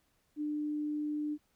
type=tone; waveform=sine; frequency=298.9 Hz; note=D4; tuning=31 cents sharp; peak=-32 dBFS; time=0.36-1.38 s; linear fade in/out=50 ms; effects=pink hiss -74 dBFS RMS until 1.55 s